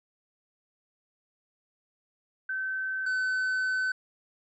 sine / triangle tone pair in turn, 1537 / 1517.6 Hz, G6 / F#6, -35 / +43 cents, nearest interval unison, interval 22 cents, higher first, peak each -29 / -24 dBFS, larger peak second, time 2.49-3.06 / 3.06-3.92 s, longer second, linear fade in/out 5 ms, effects resampled to 22050 Hz

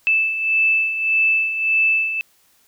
sine beating tone pair, 2632 / 2633.7 Hz, E7 / E7, -3 / -2 cents, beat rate 1.7 Hz, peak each -23 / -16 dBFS, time 0.07-2.21 s, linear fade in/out 0 ms, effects white hiss -58 dBFS RMS until 2.67 s

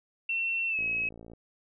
sine tone with pitch glide, 2705 to 2562 Hz, E7 to E7, +44 to -50 cents, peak -27 dBFS, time 0.29-1.09 s, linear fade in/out 5 ms, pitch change -94 cents, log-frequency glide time 0.68-0.79 s
click train, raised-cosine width 2 ms, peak -34 dBFS, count 32, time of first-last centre 0.79-1.335 s, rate 56.9 Hz
effects none

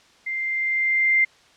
sine tone with level ramp, 2093 Hz, C7, in tune, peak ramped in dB -25 to -14 dBFS, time 0.26-1.25 s, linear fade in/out 10 ms, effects white hiss -54 dBFS RMS until 1.56 s + low-pass 5000 Hz 12 dB/octave

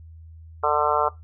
harmonic tone, 149.1 Hz, D3, 27 cents sharp, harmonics 3 / 4 / 5 / 6 / 7 / 8 / 9, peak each -26 / -26 / -26 / -26 / -26 / -26 / -26 dBFS, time 0.63-1.09 s, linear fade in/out 10 ms, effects noise-tail reverb RT60 0.2 s tail -19 dB re dry + added 81 Hz sine -41 dBFS peak until 1.23 s

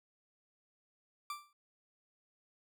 40% pulse tone with exponential decay, 1174.7 Hz, D6, in tune, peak -35 dBFS, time 1.3-1.53 s, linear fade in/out 2 ms, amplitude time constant 50 ms, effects none

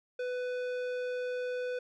square tone with low-pass filter, 498.1 Hz, B4, 15 cents sharp, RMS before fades -35 dBFS, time 0.19-1.79 s, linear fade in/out 5 ms, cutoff 3000 Hz, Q 0.54, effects none

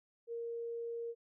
sine tone, 466.2 Hz, A#4, in tune, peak -38 dBFS, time 0.27-1.15 s, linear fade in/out 50 ms, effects none

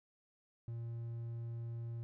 triangle tone, 116.54 Hz, A#2, in tune, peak -38 dBFS, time 0.68-2.03 s, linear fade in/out 0 ms, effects none

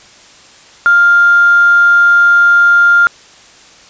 sine tone with quantisation, 1400 Hz, F6, 4 cents sharp, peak -4 dBFS, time 0.86-3.07 s, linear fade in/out 0 ms, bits 4, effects white hiss -40 dBFS RMS until 3.89 s + resampled to 16000 Hz

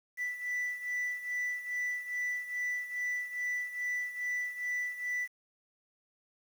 sine beating tone pair, 1975.5 / 1977.9 Hz, B6 / B6, 0 / +2 cents, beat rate 2.4 Hz, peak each -32 / -36 dBFS, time 0.17-5.28 s, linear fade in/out 50 ms, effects tanh soft clip ceiling -30 dBFS + 9-bit

